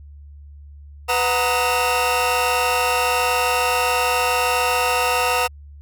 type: tone cluster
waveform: 40% pulse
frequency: 497.7 / 733 / 934 / 1259 / 2710 Hz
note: B4 / F#5 / A#5 / D#6 / E7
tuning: +13 / -16 / +3 / +20 / +47 cents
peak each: -23 dBFS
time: 1.08-5.48 s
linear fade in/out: 20 ms
effects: added 72 Hz sine -38 dBFS peak until 5.81 s